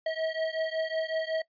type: beating tone pair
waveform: square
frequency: 639 / 644.4 Hz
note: D#5 / E5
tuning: +46 / -39 cents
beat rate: 5.4 Hz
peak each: -32 / -33 dBFS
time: 0.06-1.42 s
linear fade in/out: 5 ms
effects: noise-tail reverb RT60 0.1 s tail -20 dB re dry + resampled to 11025 Hz